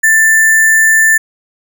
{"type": "tone with sample-and-hold", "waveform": "sine", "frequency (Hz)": 1774, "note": "A6", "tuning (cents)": 14, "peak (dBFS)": -5, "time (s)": [0.03, 1.18], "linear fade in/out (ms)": 10, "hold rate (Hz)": 8820, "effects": []}